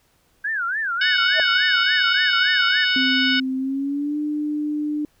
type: tone with vibrato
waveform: sine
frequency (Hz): 1568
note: G6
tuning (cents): 0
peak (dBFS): -21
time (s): 0.44-2.85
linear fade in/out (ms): 10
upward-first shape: sine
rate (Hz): 3.5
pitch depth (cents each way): 240
type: harmonic tone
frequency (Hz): 740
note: F#5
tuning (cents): 0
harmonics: 2 / 3 / 4 / 5 / 6 / 7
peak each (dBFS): -21 / -25 / -22 / -26 / -32 / -29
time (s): 1.01-3.4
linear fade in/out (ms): 5
type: tone with exponential growth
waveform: sine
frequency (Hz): 637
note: D#5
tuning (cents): +41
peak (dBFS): -17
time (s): 1.31-1.4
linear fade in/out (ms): 1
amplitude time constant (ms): 18
type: tone with pitch glide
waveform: sine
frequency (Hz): 261.6 to 298.8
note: C4 to D4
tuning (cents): 0 to +30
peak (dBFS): -21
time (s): 2.96-5.05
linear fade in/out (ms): 2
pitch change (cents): +230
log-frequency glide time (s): 3.57-4.18
effects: pink hiss -62 dBFS RMS until 5.2 s